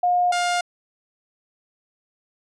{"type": "tone pair in turn", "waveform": ["sine", "sawtooth"], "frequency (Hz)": [714, 706.6], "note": ["F5", "F5"], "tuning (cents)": [38, 20], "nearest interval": "unison", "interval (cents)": 18, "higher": "first", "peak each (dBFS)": -16, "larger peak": "neither", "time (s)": [[0.03, 0.32], [0.32, 0.61]], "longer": "neither", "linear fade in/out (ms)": 5, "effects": ["resampled to 22050 Hz"]}